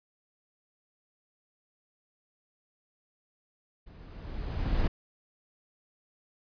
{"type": "noise with level ramp", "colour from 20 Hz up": "brown", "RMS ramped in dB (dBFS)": [-50, -25], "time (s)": [3.86, 4.88], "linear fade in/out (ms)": 10, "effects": ["resampled to 11025 Hz"]}